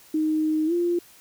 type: tone with pitch glide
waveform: sine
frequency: 311.1 to 347.2 Hz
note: D#4 to F4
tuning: 0 to -10 cents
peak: -20 dBFS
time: 0.14-0.99 s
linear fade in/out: 5 ms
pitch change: +190 cents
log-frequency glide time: 0.66-0.73 s
effects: white hiss -52 dBFS RMS until 1.2 s